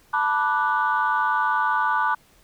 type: chord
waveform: sine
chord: B minor seventh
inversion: third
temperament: equal with one note detuned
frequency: 880 / 979.8 / 1174.7 / 1480 Hz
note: A5 / B5 / D6 / F#6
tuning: 0 / -14 / 0 / 0 cents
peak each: -24 dBFS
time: 0.13-2.15 s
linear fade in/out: 10 ms
effects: tanh soft clip ceiling -11 dBFS + pink hiss -57 dBFS RMS until 2.43 s